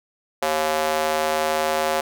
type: tone with high-pass filter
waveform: square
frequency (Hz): 77.78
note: D#2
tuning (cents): 0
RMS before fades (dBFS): -22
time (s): 0.42-2.01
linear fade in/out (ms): 5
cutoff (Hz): 600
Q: 2
effects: none